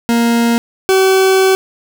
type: tone pair in turn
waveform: 40% pulse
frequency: 233.8 / 381.2 Hz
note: A#3 / G4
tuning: +5 / -48 cents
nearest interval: minor sixth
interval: 847 cents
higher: second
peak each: -9 / -7 dBFS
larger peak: second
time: 0.09-0.58 / 0.89-1.55 s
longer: second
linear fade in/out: 0 ms
effects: none